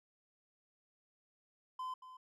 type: tone with echo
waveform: triangle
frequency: 1024 Hz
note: C6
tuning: 38 cents flat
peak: -37 dBFS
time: 1.79-1.94 s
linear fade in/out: 5 ms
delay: 230 ms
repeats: 1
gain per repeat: -12 dB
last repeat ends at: 2.17 s
effects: none